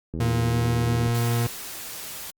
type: click train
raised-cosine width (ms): 3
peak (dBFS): -19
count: 77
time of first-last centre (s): 0.14-1.074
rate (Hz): 81.4
type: tone with pitch glide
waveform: 40% pulse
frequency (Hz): 116.54 to 117.83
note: A#2 to A#2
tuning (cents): 0 to +19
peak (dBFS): -20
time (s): 0.2-1.47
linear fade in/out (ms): 5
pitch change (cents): +19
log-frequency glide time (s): 0.46-0.57
type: noise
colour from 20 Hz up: white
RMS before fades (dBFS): -36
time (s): 1.14-2.31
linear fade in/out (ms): 10
effects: Opus 48 kbps